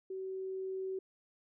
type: tone with level ramp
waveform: sine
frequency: 379.5 Hz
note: F#4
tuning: 44 cents sharp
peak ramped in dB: -38 to -35 dBFS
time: 0.1-0.99 s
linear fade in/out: 5 ms
effects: none